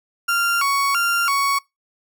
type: tone with vibrato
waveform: 35% pulse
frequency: 1244.5 Hz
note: D#6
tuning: in tune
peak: -15 dBFS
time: 0.28-1.59 s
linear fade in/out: 10 ms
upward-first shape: square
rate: 1.5 Hz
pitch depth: 190 cents each way
effects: noise-tail reverb RT60 0.2 s tail -24 dB re dry